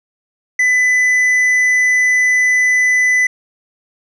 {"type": "tone with tanh clipping", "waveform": "sine", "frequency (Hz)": 2000, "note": "B6", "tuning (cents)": 21, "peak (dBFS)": -11, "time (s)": [0.59, 3.27], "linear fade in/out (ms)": 5, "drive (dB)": 6, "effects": []}